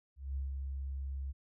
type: tone with ADSR envelope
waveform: sine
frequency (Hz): 67.9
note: C#2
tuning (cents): -35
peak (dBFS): -33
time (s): 0.16-1.33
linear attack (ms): 200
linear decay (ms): 150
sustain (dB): -3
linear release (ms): 26
effects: none